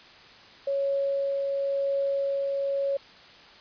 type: tone with tremolo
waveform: sine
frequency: 554.4 Hz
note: C#5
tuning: in tune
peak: -23 dBFS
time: 0.67-2.97 s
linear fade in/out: 5 ms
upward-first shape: triangle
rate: 0.95 Hz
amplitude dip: 25%
effects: white hiss -50 dBFS RMS until 3.6 s + resampled to 11025 Hz

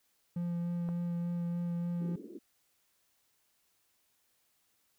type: tone with vibrato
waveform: triangle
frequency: 172.6 Hz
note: F3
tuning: 20 cents flat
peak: -30 dBFS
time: 0.36-2.16 s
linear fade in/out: 5 ms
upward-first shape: sine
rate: 3.4 Hz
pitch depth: 11 cents each way
type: click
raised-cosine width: 1 ms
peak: -31 dBFS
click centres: 0.889 s
type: band-pass noise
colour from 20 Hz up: white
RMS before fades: -47 dBFS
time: 2-2.39 s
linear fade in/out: 10 ms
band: 220 to 400 Hz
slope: 48 dB/octave
effects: white hiss -74 dBFS RMS until 4.98 s

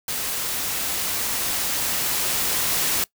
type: noise with level ramp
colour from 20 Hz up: white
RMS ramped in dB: -27 to -22 dBFS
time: 0.08-3.04 s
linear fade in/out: 2 ms
effects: noise-tail reverb RT60 0.1 s tail -21 dB re dry

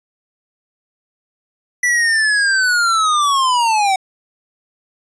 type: linear sweep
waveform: square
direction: down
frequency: 1975.5 to 748 Hz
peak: -13 dBFS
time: 1.83-3.96 s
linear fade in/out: 5 ms
effects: resampled to 22050 Hz

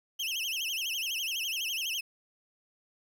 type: tone with vibrato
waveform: 35% pulse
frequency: 2900 Hz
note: F#7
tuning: 35 cents flat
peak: -29 dBFS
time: 0.19-2.01 s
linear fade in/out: 10 ms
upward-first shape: sine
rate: 12 Hz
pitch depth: 200 cents each way
effects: 10-bit

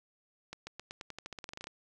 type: accelerating click train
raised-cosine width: 0.2 ms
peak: -25 dBFS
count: 17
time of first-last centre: 0.53-1.671 s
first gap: 140 ms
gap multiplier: 0.9
effects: none

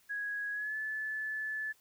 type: tone with pitch glide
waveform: sine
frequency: 1661.2 to 1734.7 Hz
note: G#6 to A6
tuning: 0 to -25 cents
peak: -34 dBFS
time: 0.09-1.73 s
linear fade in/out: 20 ms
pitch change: +75 cents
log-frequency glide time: 0.52-0.76 s
effects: white hiss -67 dBFS RMS until 1.8 s

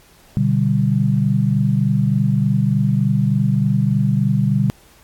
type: chord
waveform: sine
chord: G major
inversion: first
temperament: equal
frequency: 123.47 / 146.83 / 196 Hz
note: B2 / D3 / G3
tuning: 0 / 0 / 0 cents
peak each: -18 dBFS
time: 0.37-4.7 s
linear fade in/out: 0 ms
effects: pink hiss -50 dBFS RMS until 5.03 s + AAC 64 kbps

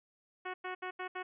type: tone bursts at uneven times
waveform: 10% pulse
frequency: 368 Hz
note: F#4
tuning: 9 cents flat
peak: -29 dBFS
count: 5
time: 0.45-0.54 / 0.64-0.75 / 0.82-0.91 / 0.99-1.08 / 1.15-1.23 s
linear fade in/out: 10 ms
effects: resampled to 8000 Hz

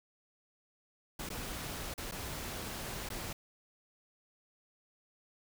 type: noise with dropouts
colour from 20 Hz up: pink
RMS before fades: -41 dBFS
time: 1.19-3.33 s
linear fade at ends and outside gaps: 5 ms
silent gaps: 1.291-1.301 / 1.94-1.978 / 2.113-2.12 / 3.09-3.101 s
effects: none

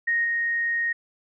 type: tone with level steps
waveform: sine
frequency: 1864.7 Hz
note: A#6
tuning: in tune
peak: -20 / -22 dBFS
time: 0.07-0.93 s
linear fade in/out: 10 ms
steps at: 0.24 s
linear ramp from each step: 10 ms
effects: none

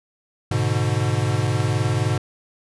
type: chord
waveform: square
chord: G# diminished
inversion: none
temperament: equal with one note detuned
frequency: 103.83 / 123.04 / 146.83 Hz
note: G#2 / B2 / D3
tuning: 0 / -6 / 0 cents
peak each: -23 / -23 / -27 dBFS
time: 0.51-2.18 s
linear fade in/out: 5 ms
effects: resampled to 24000 Hz

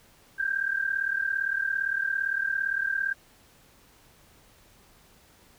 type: tone pair together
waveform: sine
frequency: 1568 / 1605.6 Hz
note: G6 / G6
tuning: 0 / +41 cents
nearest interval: unison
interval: 41 cents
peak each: -28 dBFS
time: 0.38-3.14 s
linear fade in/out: 20 ms
effects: pink hiss -58 dBFS RMS until 5.58 s

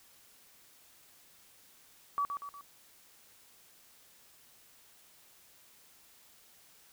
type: tone with echo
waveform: sine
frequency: 1143 Hz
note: D6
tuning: 47 cents flat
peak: -28 dBFS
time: 2.18-2.25 s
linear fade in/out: 0 ms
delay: 120 ms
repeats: 3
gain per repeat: -6 dB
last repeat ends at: 2.61 s
effects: white hiss -61 dBFS RMS until 6.92 s

